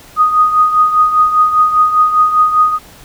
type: tone with tremolo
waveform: sine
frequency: 1243 Hz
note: D#6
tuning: 2 cents flat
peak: -4 dBFS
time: 0.16-2.79 s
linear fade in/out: 50 ms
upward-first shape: triangle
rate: 5 Hz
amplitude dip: 70%
effects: pink hiss -39 dBFS RMS until 3.04 s